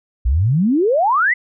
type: exponential sweep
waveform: sine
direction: up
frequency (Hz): 55 to 2085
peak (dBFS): -12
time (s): 0.25-1.34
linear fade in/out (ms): 10
effects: none